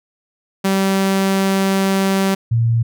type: tone pair in turn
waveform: sawtooth / sine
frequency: 193.5 / 115.7 Hz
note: G3 / A#2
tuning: -22 / -13 cents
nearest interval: major sixth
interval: 891 cents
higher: first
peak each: -10 / -12 dBFS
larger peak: first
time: 0.64-2.35 / 2.51-2.83 s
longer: first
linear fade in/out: 10 ms
effects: none